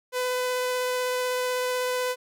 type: tone with vibrato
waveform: sawtooth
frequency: 502 Hz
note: B4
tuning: 28 cents sharp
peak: -21 dBFS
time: 0.12-2.16 s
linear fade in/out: 50 ms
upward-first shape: triangle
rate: 16 Hz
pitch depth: 9 cents each way
effects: none